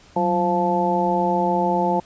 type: harmonic tone with a mistuned harmonic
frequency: 174.61 Hz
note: F3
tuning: in tune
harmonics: 1 / 2 / 3 / 4 / 5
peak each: -24 / -25 / -25 / -25 / -21 dBFS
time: 0.16-2 s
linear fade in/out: 5 ms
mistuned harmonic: 1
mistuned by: +110 cents
effects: pink hiss -50 dBFS RMS until 2.05 s + resampled to 16000 Hz